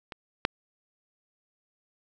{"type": "clicks", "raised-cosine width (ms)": 0.3, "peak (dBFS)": [-22, -6], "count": 2, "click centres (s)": [0.122, 0.451], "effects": []}